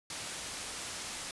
white low-pass noise, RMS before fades -41 dBFS, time 0.1-1.31 s, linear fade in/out 2 ms, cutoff 9400 Hz, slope 12 dB/octave, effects resampled to 24000 Hz

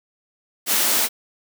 white high-pass noise, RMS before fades -19 dBFS, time 0.66-1.09 s, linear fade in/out 50 ms, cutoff 190 Hz, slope 96 dB/octave, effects none

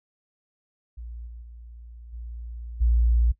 sine tone with level steps, 58.27 Hz, A#1, in tune, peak -35 / -38 / -41 / -34 / -17 dBFS, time 0.97-3.32 s, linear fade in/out 10 ms, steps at 1.26 / 1.41 / 2.12 / 2.8 s, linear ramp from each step 20 ms, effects noise-tail reverb RT60 0.1 s tail -17 dB re dry

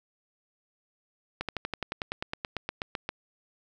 slowing click train, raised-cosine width 0.3 ms, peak -15 dBFS, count 17, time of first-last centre 1.41-3.09 s, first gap 77 ms, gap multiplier 1.04, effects none

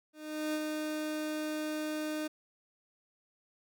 30% pulse tone with ADSR envelope, 306.9 Hz, D#4, 24 cents flat, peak -28 dBFS, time 0.13-2.28 s, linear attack 410 ms, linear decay 48 ms, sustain -3 dB, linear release 13 ms, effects none

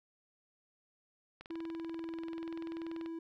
click train, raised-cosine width 0.3 ms, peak -33 dBFS, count 35, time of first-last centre 1.41-3.06 s, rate 20.6 Hz
triangle tone, 329.6 Hz, E4, in tune, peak -37 dBFS, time 1.5-3.19 s, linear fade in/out 5 ms
effects none

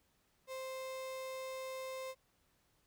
35% pulse tone, 523.3 Hz, C5, in tune, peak -40 dBFS, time 0.47-2.15 s, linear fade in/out 50 ms, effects pink hiss -75 dBFS RMS until 2.86 s

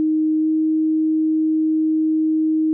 sine tone with pitch glide, 311.9 to 314.3 Hz, D#4 to D#4, +4 to +18 cents, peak -15 dBFS, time 0-2.73 s, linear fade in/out 0 ms, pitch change +14 cents, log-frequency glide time 0.4-0.47 s, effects none

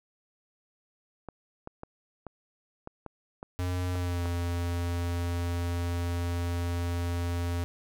clicks, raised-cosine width 1 ms, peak -25 dBFS, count 9, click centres 1.287 / 1.674 / 1.834 / 2.267 / 2.874 / 3.063 / 3.429 / 3.955 / 4.257 s
square tone with pitch glide, 90.1 to 86.58 Hz, F#2 to F2, -45 to -14 cents, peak -29 dBFS, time 3.59-7.64 s, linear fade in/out 0 ms, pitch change -69 cents, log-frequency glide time 3.93-4.24 s
effects none

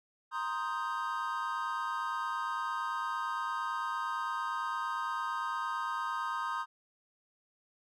triangle chord, C minor seventh, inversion third, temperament equal with one note detuned, 937.7 / 1046.5 / 1244.5 / 1568 Hz, Bb5 / C6 / Eb6 / G6, +10 / 0 / 0 / 0 cents, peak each -37 / -36 / -35 / -39 dBFS, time 0.31-6.66 s, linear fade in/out 50 ms, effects none

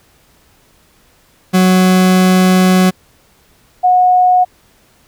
40% pulse / sine tone pair in turn, 185 / 729 Hz, F#3 / F#5, 0 / -26 cents, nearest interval 2 octaves, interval 2374 cents, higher second, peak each -6 dBFS, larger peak neither, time 1.53-2.91 / 3.83-4.45 s, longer first, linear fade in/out 20 ms, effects pink hiss -51 dBFS RMS until 5.07 s

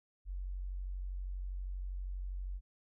sine tone, 46.25 Hz, F#1, in tune, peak -37 dBFS, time 0.25-2.61 s, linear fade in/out 50 ms, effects none

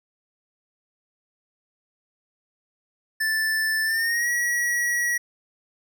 square tone with pitch glide, 1760 to 1919.3 Hz, A6 to B6, 0 to -50 cents, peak -22 dBFS, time 3.2-5.18 s, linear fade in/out 10 ms, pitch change +150 cents, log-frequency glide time 3.84-4.29 s, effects none

